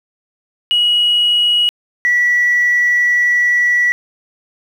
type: tone pair in turn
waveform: sine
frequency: 2907 / 1948.1 Hz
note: F#7 / B6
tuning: -31 / -24 cents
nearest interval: perfect fifth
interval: 693 cents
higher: first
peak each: -9 dBFS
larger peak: neither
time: 0.71-1.69 / 2.05-3.92 s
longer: second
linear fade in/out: 0 ms
effects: tanh soft clip ceiling -6 dBFS + 7-bit